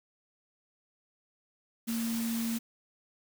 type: tone in noise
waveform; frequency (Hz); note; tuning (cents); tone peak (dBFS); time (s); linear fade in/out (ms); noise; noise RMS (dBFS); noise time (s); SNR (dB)
sine; 229.6; A#3; -26; -30; 1.87-2.59; 20; white; -40; 1.87-2.59; +7
effects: none